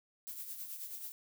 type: noise with tremolo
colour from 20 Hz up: violet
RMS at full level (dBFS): -42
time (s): 0.27-1.12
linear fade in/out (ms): 0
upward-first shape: triangle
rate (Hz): 9.3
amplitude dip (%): 60
effects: none